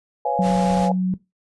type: chord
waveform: sine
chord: C# dominant seventh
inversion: third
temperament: just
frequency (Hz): 498.9 / 554.4 / 693 / 831.5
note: B4 / C#5 / E#5 / G#5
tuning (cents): +17 / 0 / -14 / +2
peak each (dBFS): -26 / -26 / -26 / -22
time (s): 0.25-0.92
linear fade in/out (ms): 5
type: tone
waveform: sine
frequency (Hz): 184.8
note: F#3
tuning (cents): -2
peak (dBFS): -17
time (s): 0.39-1.14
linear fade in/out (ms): 2
type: low-pass noise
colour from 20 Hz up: pink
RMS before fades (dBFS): -33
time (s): 0.41-0.9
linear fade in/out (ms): 50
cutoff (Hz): 8600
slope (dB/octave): 12
effects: noise-tail reverb RT60 0.2 s tail -18 dB re dry + resampled to 24000 Hz